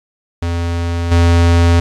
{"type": "tone with level steps", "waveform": "square", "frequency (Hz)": 85.3, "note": "F2", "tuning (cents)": -40, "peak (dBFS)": [-16, -8], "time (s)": [0.42, 1.8], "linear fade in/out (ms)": 5, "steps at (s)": 1.11, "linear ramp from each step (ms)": 10, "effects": ["low-pass 7000 Hz 12 dB/octave", "8-bit"]}